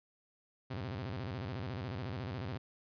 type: tone with vibrato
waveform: sawtooth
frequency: 110.2 Hz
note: A2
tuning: 3 cents sharp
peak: -34 dBFS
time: 0.7-2.58 s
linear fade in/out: 10 ms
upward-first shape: square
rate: 14 Hz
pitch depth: 290 cents each way
effects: resampled to 11025 Hz